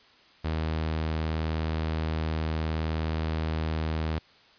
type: tone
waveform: sawtooth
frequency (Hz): 79.3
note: D#2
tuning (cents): +33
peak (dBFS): -23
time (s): 0.44-4.19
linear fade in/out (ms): 10
effects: white hiss -57 dBFS RMS until 4.58 s + resampled to 11025 Hz